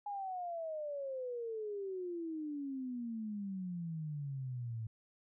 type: exponential sweep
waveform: sine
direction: down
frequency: 830.6 to 109.2 Hz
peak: -38 dBFS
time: 0.06-4.87 s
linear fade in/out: 5 ms
effects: none